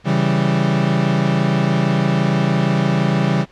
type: chord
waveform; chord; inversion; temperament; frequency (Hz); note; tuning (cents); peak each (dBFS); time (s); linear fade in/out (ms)
40% pulse; C# diminished; none; equal; 138.59 / 164.81 / 196; C#3 / E3 / G3; 0 / 0 / 0; -18; 0.04-3.46; 50
effects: pink hiss -50 dBFS RMS until 3.51 s + low-pass 4000 Hz 12 dB/octave